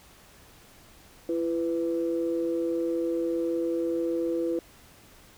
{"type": "tone pair together", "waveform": "sine", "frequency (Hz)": [336.4, 498], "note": ["E4", "B4"], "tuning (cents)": [35, 14], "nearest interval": "perfect fifth", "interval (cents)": 679, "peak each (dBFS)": [-26, -29], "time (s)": [1.29, 4.59], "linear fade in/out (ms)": 2, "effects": ["tanh soft clip ceiling -17 dBFS", "pink hiss -54 dBFS RMS until 5.37 s"]}